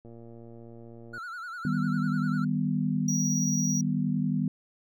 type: click train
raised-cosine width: 2 ms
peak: -35 dBFS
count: 132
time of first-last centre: 0.05-1.179 s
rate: 116 Hz
type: tone with vibrato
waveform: triangle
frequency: 1396.9 Hz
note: F6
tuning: in tune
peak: -34 dBFS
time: 1.13-2.45 s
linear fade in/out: 10 ms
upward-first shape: sine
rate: 10 Hz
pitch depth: 99 cents each way
type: chord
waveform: sine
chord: Eb augmented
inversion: none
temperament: equal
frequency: 155.56 / 196 / 246.9 Hz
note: Eb3 / G3 / B3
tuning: 0 / 0 / 0 cents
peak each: -29 dBFS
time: 1.65-4.48 s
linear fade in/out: 2 ms
type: tone with tremolo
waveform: triangle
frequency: 5770 Hz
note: F#8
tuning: 44 cents flat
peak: -27 dBFS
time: 3.08-3.81 s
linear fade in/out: 5 ms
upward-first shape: sine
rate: 18 Hz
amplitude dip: 25%
effects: none